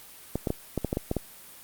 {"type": "clicks", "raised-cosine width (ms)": 2, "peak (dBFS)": -13, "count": 9, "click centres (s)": [0.356, 0.472, 0.504, 0.777, 0.847, 0.929, 0.971, 1.114, 1.167], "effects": ["white hiss -48 dBFS RMS until 1.63 s", "Opus 32 kbps"]}